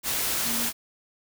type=tone in noise; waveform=sine; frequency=233.1 Hz; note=A#3; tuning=in tune; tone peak=-33 dBFS; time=0.43-0.7 s; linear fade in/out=50 ms; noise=white; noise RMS=-27 dBFS; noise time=0.03-0.73 s; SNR=-9 dB; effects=none